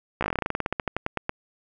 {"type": "slowing click train", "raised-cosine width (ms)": 0.5, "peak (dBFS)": -10, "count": 22, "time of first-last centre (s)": [0.21, 1.294], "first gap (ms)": 15, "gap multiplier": 1.11, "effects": []}